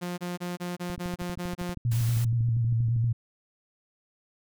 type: tone bursts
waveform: sawtooth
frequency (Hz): 176.9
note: F3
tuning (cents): +23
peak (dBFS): -27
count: 9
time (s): 0.01-1.748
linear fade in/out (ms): 20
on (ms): 170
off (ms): 26
type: click train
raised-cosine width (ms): 5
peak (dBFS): -26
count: 28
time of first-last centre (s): 0.9-3.043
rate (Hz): 12.6
type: tone with vibrato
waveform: sine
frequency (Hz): 116.54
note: A#2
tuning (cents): 0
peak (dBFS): -22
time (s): 1.85-3.13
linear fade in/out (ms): 10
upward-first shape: square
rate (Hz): 8.5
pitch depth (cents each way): 40
type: noise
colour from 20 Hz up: white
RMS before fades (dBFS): -40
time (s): 1.91-2.25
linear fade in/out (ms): 10
effects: none